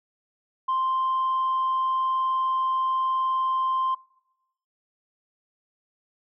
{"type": "tone", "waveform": "sine", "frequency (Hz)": 1046.5, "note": "C6", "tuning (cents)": 0, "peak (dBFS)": -20, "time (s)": [0.68, 3.95], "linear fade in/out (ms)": 10, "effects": ["noise-tail reverb RT60 0.9 s tail -24 dB re dry", "tanh soft clip ceiling -19 dBFS"]}